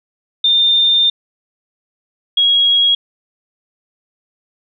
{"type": "tone pair in turn", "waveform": "sine", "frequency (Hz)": [3611, 3303], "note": ["A7", "G#7"], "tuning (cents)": [44, -10], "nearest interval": "major second", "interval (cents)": 154, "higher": "first", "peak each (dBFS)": [-9, -9], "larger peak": "neither", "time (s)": [[0.44, 1.1], [2.37, 2.95]], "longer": "first", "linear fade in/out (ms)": 5, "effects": []}